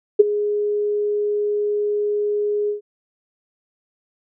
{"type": "tone with ADSR envelope", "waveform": "sine", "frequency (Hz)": 415.3, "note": "G#4", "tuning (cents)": 0, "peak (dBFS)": -3, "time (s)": [0.19, 2.81], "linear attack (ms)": 12, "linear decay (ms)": 20, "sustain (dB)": -15, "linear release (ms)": 120, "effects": []}